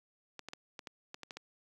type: clicks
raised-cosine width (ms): 0.2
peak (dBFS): -26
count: 9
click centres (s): 0.393 / 0.486 / 0.534 / 0.792 / 0.872 / 1.144 / 1.233 / 1.308 / 1.37
effects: high-pass 150 Hz 12 dB/octave + 11-bit